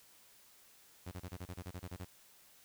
sawtooth tone bursts, 90.8 Hz, F#2, 32 cents flat, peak -38 dBFS, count 12, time 1.06-2.05 s, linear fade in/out 10 ms, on 55 ms, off 30 ms, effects white hiss -63 dBFS RMS until 2.64 s

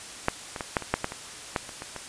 clicks, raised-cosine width 0.5 ms, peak -6 / -18 / -15 / -7 / -20 / -6 / -11 / -20 / -9 / -24 / -20 / -20 dBFS, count 12, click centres 0.284 / 0.562 / 0.608 / 0.768 / 0.823 / 0.94 / 1.044 / 1.121 / 1.562 / 1.692 / 1.821 / 1.963 s, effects white hiss -41 dBFS RMS until 2.08 s + resampled to 22050 Hz

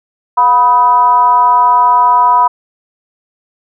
sine tone with frequency modulation, 985 Hz, B5, 5 cents flat, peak -5 dBFS, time 0.37-2.48 s, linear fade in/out 10 ms, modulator 270 Hz, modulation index 0.57, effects none

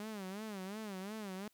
sawtooth tone with vibrato, 202.3 Hz, G#3, 45 cents flat, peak -38 dBFS, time 0-1.48 s, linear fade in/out 2 ms, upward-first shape sine, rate 2.8 Hz, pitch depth 150 cents each way, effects white hiss -74 dBFS RMS until 1.53 s

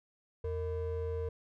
triangle ring-modulated tone, 271.3 Hz, C#4, 37 cents flat, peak -28 dBFS, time 0.44-1.29 s, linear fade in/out 5 ms, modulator 188 Hz, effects none

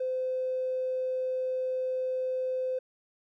triangle tone, 514 Hz, C5, 31 cents flat, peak -24 dBFS, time 0-2.79 s, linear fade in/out 10 ms, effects tanh soft clip ceiling -26 dBFS

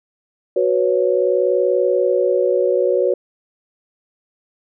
sine chord, F# suspended fourth, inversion none, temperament equal, 370 / 493.9 / 554.4 Hz, F#4 / B4 / C#5, 0 / 0 / 0 cents, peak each -18 dBFS, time 0.56-3.14 s, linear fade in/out 5 ms, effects none

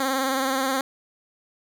10% pulse tone with vibrato, 266.2 Hz, C4, 30 cents sharp, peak -14 dBFS, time 0-0.81 s, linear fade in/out 2 ms, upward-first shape sine, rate 19 Hz, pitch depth 45 cents each way, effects none

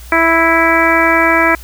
harmonic tone, 329.6 Hz, E4, in tune, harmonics 1 / 2 / 3 / 4 / 5 / 6 / 7, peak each -16 / -16 / -16 / -16 / -16 / -16 / -16 dBFS, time 0.12-1.55 s, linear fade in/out 2 ms, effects added 60 Hz sine -31 dBFS peak until 1.63 s + white hiss -39 dBFS RMS until 1.63 s

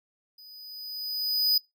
square tone with level ramp, 4978 Hz, D#8, in tune, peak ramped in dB -48 to -19 dBFS, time 0.38-1.58 s, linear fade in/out 5 ms, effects noise-tail reverb RT60 0.2 s tail -25 dB re dry

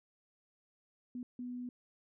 sine tone bursts at uneven times, 246.9 Hz, B3, in tune, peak -39 dBFS, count 2, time 1.15-1.23 / 1.39-1.69 s, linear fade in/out 2 ms, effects none

